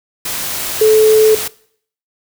sine tone in noise, 434.5 Hz, A4, 22 cents flat, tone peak -6 dBFS, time 0.81-1.35 s, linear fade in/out 5 ms, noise white, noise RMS -21 dBFS, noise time 0.25-1.48 s, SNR +12 dB, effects noise-tail reverb RT60 0.6 s tail -21 dB re dry

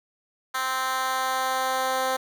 10% pulse tone with high-pass filter sweep, 260.8 Hz, C4, 5 cents flat, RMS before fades -26 dBFS, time 0.54-2.17 s, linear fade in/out 10 ms, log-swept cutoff 1200 to 530 Hz, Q 1.4, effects none

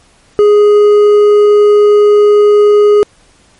triangle tone with hard clipping, 415.3 Hz, G#4, in tune, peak -4 dBFS, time 0.39-3.03 s, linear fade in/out 0 ms, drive 7 dB, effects pink hiss -47 dBFS RMS until 3.59 s + MP3 48 kbps

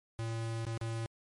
square tone with dropouts, 113.9 Hz, A#2, 40 cents flat, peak -35 dBFS, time 0.19-1.06 s, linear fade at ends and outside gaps 0 ms, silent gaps 0.651-0.667 / 0.775-0.813 s, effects MP3 48 kbps

